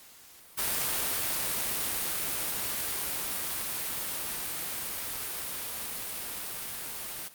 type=noise with level ramp; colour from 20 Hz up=white; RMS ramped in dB=-29 to -38 dBFS; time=0.57-7.29 s; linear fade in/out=20 ms; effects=white hiss -53 dBFS RMS until 7.34 s + Opus 48 kbps